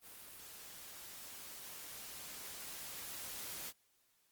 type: noise with level ramp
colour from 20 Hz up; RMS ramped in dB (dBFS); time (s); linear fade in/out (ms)
white; -54 to -45; 0.01-3.73; 50
effects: white hiss -75 dBFS RMS until 4.31 s + Opus 32 kbps